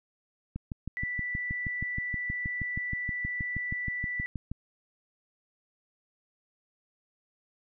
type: click train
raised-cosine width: 5 ms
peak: -22 dBFS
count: 26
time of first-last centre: 0.56-4.516 s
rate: 6.32 Hz
type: tone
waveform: sine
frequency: 1971 Hz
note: B6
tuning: 4 cents flat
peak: -31 dBFS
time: 0.97-4.26 s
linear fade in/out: 0 ms
effects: none